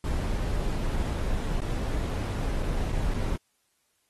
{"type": "noise with dropouts", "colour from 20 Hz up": "brown", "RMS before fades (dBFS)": -28, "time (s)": [0.04, 3.36], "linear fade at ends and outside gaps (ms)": 1, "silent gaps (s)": [[1.603, 1.618], [2.624, 2.63], [2.92, 2.928], [3.139, 3.143]], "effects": ["white hiss -72 dBFS RMS until 4.09 s", "AAC 32 kbps"]}